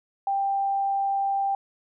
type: tone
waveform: sine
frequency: 789 Hz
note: G5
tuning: 11 cents sharp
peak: -22 dBFS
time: 0.27-1.55 s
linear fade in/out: 2 ms
effects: none